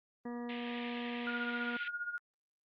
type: harmonic tone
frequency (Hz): 240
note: B3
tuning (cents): -49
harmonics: 1 / 2 / 3 / 4 / 5 / 7 / 8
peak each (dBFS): -39 / -45 / -49 / -51 / -53 / -56 / -57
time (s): 0.25-1.77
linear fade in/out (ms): 5
type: band-pass noise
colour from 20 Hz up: pink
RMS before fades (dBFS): -47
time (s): 0.49-1.88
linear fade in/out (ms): 2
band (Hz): 1800 to 3400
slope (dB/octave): 48
type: tone with tremolo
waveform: sine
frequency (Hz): 1430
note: F6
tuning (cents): +41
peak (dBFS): -34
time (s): 1.27-2.18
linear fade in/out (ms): 0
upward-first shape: sine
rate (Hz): 15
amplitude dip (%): 70
effects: Opus 32 kbps